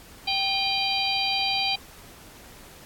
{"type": "harmonic tone with a mistuned harmonic", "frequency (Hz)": 784, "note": "G5", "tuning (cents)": 0, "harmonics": [1, 3, 4, 5, 6], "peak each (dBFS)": [-29, -29, -29, -29, -29], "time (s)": [0.27, 1.76], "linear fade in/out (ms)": 10, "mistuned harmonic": 3, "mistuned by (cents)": 53, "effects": ["pink hiss -48 dBFS RMS until 2.85 s", "AAC 64 kbps"]}